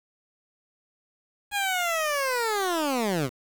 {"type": "linear sweep", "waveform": "15% pulse", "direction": "down", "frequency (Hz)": [830, 116.54], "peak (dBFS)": -18, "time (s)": [1.51, 3.3], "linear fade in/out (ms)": 50, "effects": ["8-bit"]}